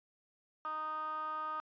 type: tone with band-pass filter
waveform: 15% pulse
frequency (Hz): 310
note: D#4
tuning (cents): -6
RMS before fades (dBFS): -39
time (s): 0.65-1.6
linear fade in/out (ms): 0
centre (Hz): 1200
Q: 6.6
effects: resampled to 11025 Hz